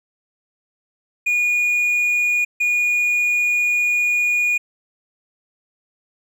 triangle tone bursts at uneven times, 2445 Hz, D#7, 31 cents flat, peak -14 dBFS, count 2, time 1.26-2.45 / 2.6-4.58 s, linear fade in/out 10 ms, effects none

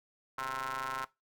sawtooth ring-modulated tone, 130.81 Hz, C3, in tune, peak -28 dBFS, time 0.38-1.05 s, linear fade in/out 5 ms, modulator 1190 Hz, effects noise-tail reverb RT60 0.2 s tail -19 dB re dry

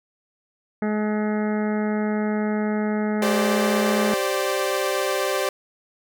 harmonic tone, 212 Hz, G#3, 36 cents sharp, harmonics 1 / 2 / 3 / 4 / 6 / 7 / 8 / 9 / 10, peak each -22 / -28 / -32 / -34 / -38 / -39 / -40 / -41 / -42 dBFS, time 0.82-4.14 s, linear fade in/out 2 ms
sawtooth chord, G suspended fourth, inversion none, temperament equal with one note detuned, 388.8 / 523.3 / 587.3 Hz, G4 / C5 / D5, -14 / 0 / 0 cents, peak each -22 dBFS, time 3.22-5.49 s, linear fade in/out 2 ms
effects none

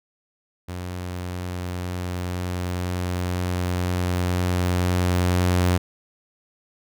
sawtooth tone with level ramp, 89.8 Hz, F2, 49 cents sharp, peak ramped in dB -26 to -13 dBFS, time 0.68-5.78 s, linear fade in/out 10 ms, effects none

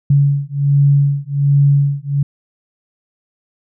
sine beating tone pair, 140.8 / 142.1 Hz, C#3 / C#3, +27 / +43 cents, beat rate 1.3 Hz, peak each -13 dBFS, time 0.1-2.23 s, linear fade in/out 5 ms, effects none

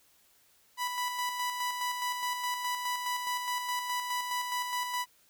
sawtooth tone with tremolo, 987.8 Hz, B5, in tune, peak -26 dBFS, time 0.77-5.06 s, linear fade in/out 50 ms, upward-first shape square, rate 4.8 Hz, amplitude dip 40%, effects white hiss -65 dBFS RMS until 5.29 s

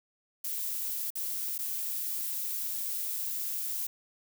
violet noise with dropouts, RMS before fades -34 dBFS, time 0.44-3.87 s, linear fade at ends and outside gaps 5 ms, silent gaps 1.104-1.154 / 1.58-1.588 s, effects none

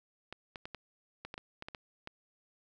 clicks, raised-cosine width 0.3 ms, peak -26 dBFS, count 11, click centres 0.326 / 0.558 / 0.655 / 0.747 / 1.25 / 1.341 / 1.379 / 1.624 / 1.685 / 1.748 / 2.074 s, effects none

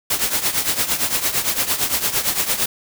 white noise with tremolo, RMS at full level -17 dBFS, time 0.1-2.66 s, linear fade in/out 5 ms, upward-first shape triangle, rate 8.8 Hz, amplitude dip 80%, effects none

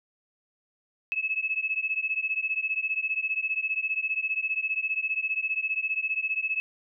sine beating tone pair, 2583 / 2598 Hz, E7 / E7, -36 / -26 cents, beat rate 15 Hz, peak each -29 dBFS, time 1.12-6.6 s, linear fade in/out 0 ms, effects none

